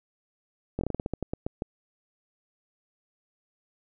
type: slowing click train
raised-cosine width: 2 ms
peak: -16 dBFS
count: 13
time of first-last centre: 0.79-1.621 s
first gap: 21 ms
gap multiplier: 1.2
effects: none